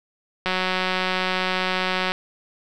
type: click train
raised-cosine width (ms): 0.3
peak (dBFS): -7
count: 308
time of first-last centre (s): 0.46-2.119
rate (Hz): 185
effects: none